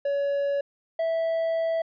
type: tone pair in turn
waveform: triangle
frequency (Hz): 564 / 656.3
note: C#5 / E5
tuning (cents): +30 / -8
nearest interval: minor third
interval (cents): 262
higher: second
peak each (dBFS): -21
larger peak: neither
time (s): 0.05-0.61 / 0.99-1.82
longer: second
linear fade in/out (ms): 5
effects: resampled to 11025 Hz